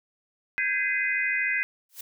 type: chord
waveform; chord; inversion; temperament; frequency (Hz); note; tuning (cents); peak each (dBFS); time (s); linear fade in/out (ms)
sine; Ab major seventh; third; equal with one note detuned; 1568 / 1661.2 / 2045 / 2489; G6 / Ab6 / C7 / Eb7; 0 / 0 / -40 / 0; -32 / -31 / -26 / -30; 0.58-1.63; 0
type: noise with exponential growth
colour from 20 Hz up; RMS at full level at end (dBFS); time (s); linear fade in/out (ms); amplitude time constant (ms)
blue; -33; 1.89-2.01; 5; 26
effects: none